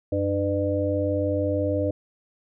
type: harmonic tone with a mistuned harmonic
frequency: 100 Hz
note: G2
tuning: 35 cents sharp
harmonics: 1 / 3 / 5 / 6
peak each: -27 / -27 / -27 / -27 dBFS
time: 0.12-1.91 s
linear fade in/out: 5 ms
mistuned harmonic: 1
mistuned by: -110 cents
effects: none